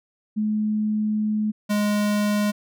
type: tone pair in turn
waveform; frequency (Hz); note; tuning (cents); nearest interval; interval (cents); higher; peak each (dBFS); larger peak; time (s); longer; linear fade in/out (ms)
sine / square; 213.4 / 207.7; G#3 / G#3; +47 / 0; unison; 47; first; -20; neither; 0.36-1.52 / 1.69-2.52; first; 20
effects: none